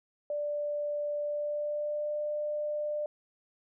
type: tone with pitch glide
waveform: sine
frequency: 588 to 596.9 Hz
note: D5 to D5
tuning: +2 to +28 cents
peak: -30 dBFS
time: 0.3-3.06 s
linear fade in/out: 2 ms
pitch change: +26 cents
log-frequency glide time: 1.2-2.16 s
effects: none